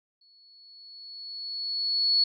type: tone with exponential growth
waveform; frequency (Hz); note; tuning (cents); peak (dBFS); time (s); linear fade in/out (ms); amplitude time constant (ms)
sine; 4394; C#8; -16; -18; 0.21-2.24; 5; 440
effects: none